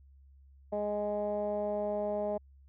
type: tone with low-pass filter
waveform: 15% pulse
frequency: 207.7 Hz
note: G#3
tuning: in tune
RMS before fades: -33 dBFS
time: 0.72-2.38 s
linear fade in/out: 10 ms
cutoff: 680 Hz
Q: 4.2
effects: added 68 Hz sine -55 dBFS peak until 2.68 s